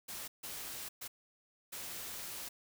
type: noise bursts at uneven times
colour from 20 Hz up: white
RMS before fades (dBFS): -44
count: 4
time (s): 0.08-0.28 / 0.43-0.89 / 1.01-1.08 / 1.72-2.49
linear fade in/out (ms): 10
effects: none